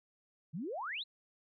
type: exponential sweep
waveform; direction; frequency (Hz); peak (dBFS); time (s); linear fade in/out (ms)
sine; up; 139.8 to 4232; -37; 0.53-1.04; 20
effects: none